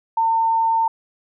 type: tone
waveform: sine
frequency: 905 Hz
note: A5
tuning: 48 cents sharp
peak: -15 dBFS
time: 0.17-0.88 s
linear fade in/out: 5 ms
effects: none